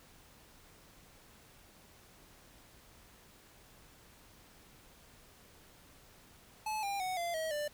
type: tone with pitch steps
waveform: square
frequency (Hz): 862 / 799.6 / 741.8 / 688.1 / 638.4 / 592.2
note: A5 / G5 / F#5 / F5 / D#5 / D5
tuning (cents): -36 / +34 / +4 / -26 / +44 / +14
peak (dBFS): -35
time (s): 6.66-7.68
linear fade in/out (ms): 5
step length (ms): 170
effects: pink hiss -60 dBFS RMS until 7.73 s